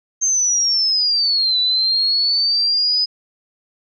sine linear two-way sweep, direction down then up, 6370 to 3951 to 5020 Hz, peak -14 dBFS, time 0.21-3.06 s, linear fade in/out 20 ms, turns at 1.59 s, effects none

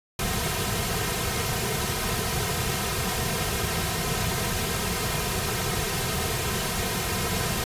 pink noise with comb filter, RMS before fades -27 dBFS, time 0.19-7.64 s, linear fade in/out 2 ms, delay 3.5 ms, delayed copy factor -0.8, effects resampled to 32000 Hz

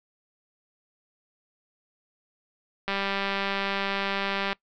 click train, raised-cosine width 0.3 ms, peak -12 dBFS, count 326, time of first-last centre 2.88-4.53 s, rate 197 Hz, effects noise-tail reverb RT60 0.1 s tail -23 dB re dry + low-pass 5000 Hz 12 dB/octave

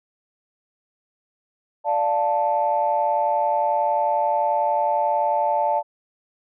sine chord, D minor, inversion none, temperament equal, 587.3 / 698.5 / 880 Hz, D5 / F5 / A5, 0 / 0 / 0 cents, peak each -23 / -24 / -20 dBFS, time 1.84-5.83 s, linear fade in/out 50 ms, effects tanh soft clip ceiling -9 dBFS

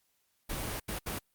pink noise bursts at uneven times, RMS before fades -36 dBFS, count 3, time 0.49-0.8 / 0.88-0.99 / 1.06-1.19 s, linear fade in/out 10 ms, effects white hiss -75 dBFS RMS until 1.34 s + Opus 48 kbps

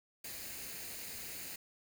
white noise with comb filter, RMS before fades -45 dBFS, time 0.24-1.56 s, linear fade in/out 5 ms, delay 0.44 ms, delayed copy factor +0.5, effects none

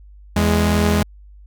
sawtooth tone pair together, 82.41 / 207.5 Hz, E2 / G#3, 0 / -1 cents, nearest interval octave + major third, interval 1599 cents, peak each -13 dBFS, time 0.36-1.03 s, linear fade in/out 5 ms, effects added 50 Hz sine -40 dBFS peak until 1.46 s

